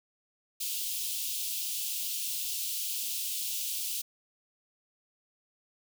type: high-pass noise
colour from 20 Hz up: white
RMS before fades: -34 dBFS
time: 0.6-4.02 s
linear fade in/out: 10 ms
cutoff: 2700 Hz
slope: 48 dB/octave
effects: none